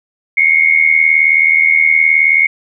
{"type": "tone pair together", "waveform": "sine", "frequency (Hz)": [2138, 2217], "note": ["C7", "C#7"], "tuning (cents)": [37, 0], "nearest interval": "minor second", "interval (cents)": 63, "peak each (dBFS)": -10, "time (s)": [0.37, 2.47], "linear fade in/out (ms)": 5, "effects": []}